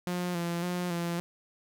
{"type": "tone with vibrato", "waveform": "sawtooth", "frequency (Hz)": 174.61, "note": "F3", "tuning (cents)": 0, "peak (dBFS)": -26, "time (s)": [0.07, 1.2], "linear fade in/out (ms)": 0, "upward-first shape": "square", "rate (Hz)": 1.8, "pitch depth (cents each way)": 34, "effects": []}